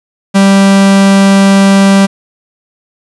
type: tone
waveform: 45% pulse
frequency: 196 Hz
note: G3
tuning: in tune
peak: -3 dBFS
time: 0.34-2.07 s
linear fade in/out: 20 ms
effects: resampled to 24000 Hz + 7-bit